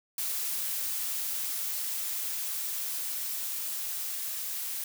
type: noise with level ramp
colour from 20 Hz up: blue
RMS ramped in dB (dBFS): -32 to -35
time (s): 0.18-4.84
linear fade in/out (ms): 2
effects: none